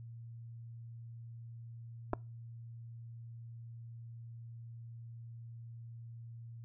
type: clicks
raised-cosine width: 1 ms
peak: -19 / -21 dBFS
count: 2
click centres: 2.133 / 2.136 s
effects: noise-tail reverb RT60 0.3 s tail -25 dB re dry + added 116 Hz sine -46 dBFS peak until 6.64 s